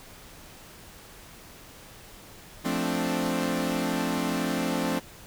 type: chord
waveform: sawtooth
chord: D minor seventh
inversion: first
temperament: equal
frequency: 174.61 / 220 / 261.6 / 293.7 Hz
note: F3 / A3 / C4 / D4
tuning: 0 / 0 / 0 / 0 cents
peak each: -28 / -28 / -26 / -28 dBFS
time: 2.64-5 s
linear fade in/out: 20 ms
effects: pink hiss -48 dBFS RMS until 5.26 s